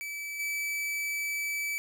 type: tone with level steps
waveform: 45% pulse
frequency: 2304 Hz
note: D7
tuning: 34 cents flat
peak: -35 / -30 dBFS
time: 0.01-1.78 s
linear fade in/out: 0 ms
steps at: 0.39 s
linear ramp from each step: 10 ms
effects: none